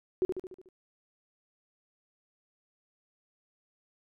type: tone with echo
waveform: sine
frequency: 370 Hz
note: F#4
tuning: in tune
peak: -23 dBFS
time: 0.22-0.25 s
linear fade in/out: 0 ms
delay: 73 ms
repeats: 6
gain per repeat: -5 dB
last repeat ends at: 0.688 s
effects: none